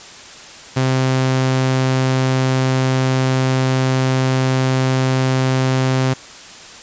sawtooth tone, 130.7 Hz, C3, 1 cent flat, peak -10 dBFS, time 0.76-6.14 s, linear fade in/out 10 ms, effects white hiss -37 dBFS RMS until 6.82 s + resampled to 16000 Hz

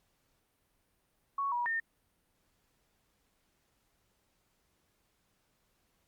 sine tone with pitch steps, 1112 / 963 / 1820 Hz, C#6 / B5 / A#6, +5 / -44 / -42 cents, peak -30 dBFS, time 1.38-1.8 s, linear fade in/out 5 ms, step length 140 ms, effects pink hiss -75 dBFS RMS until 6.07 s + Opus 48 kbps

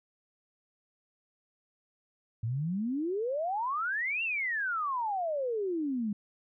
sine exponential two-way sweep, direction up then down, 107 to 2791 to 199.7 Hz, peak -29 dBFS, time 2.43-6.13 s, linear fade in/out 5 ms, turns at 4.23 s, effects none

